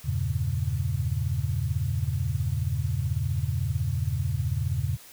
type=chord; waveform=sine; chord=E diminished seventh; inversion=none; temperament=equal; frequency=82.41 / 98 / 116.54 / 138.59 Hz; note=E2 / G2 / Bb2 / Db3; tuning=0 / 0 / 0 / 0 cents; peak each=-30 dBFS; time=0.04-4.97 s; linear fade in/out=20 ms; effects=white hiss -49 dBFS RMS until 5.12 s